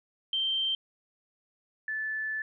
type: tone pair in turn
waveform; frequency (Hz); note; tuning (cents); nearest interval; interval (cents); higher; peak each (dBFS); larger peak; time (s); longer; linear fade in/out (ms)
sine; 3136 / 1744.8; G7 / A6; 0 / -15; minor seventh; 1015; first; -26 / -30; first; 0.33-0.75 / 1.88-2.42; second; 2
effects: none